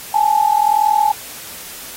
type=tone pair together; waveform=sine; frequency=830.6 / 871.9 Hz; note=G#5 / A5; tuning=0 / -16 cents; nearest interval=minor second; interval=84 cents; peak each=-14 dBFS; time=0.14-1.12 s; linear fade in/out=5 ms; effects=white hiss -33 dBFS RMS until 1.96 s + AAC 48 kbps